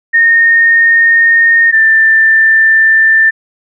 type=tone pair in turn; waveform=sine; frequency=1840 / 1780.4 Hz; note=A#6 / A6; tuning=-23 / +20 cents; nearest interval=minor second; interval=57 cents; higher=first; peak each=-4 dBFS; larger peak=neither; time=0.13-1.72 / 1.72-3.31 s; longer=neither; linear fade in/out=20 ms; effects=none